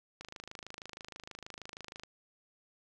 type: click train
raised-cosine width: 0.2 ms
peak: -27 dBFS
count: 49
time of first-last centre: 0.21-2.035 s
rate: 26.3 Hz
effects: none